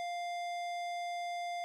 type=tone with tanh clipping; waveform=sine; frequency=699 Hz; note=F5; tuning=1 cent sharp; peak=-38 dBFS; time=0-1.64 s; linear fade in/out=0 ms; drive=17 dB; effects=none